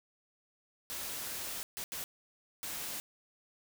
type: noise bursts at uneven times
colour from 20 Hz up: white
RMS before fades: -40 dBFS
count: 4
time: 0.9-1.63 / 1.77-1.84 / 1.92-2.04 / 2.63-3 s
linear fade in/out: 0 ms
effects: none